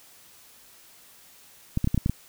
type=clicks; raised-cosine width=5 ms; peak=-11 dBFS; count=7; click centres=1.774 / 1.844 / 1.874 / 1.945 / 1.977 / 2.061 / 2.096 s; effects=white hiss -53 dBFS RMS until 2.28 s